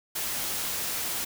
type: noise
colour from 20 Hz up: white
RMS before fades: -31 dBFS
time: 0.15-1.25 s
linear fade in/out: 10 ms
effects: none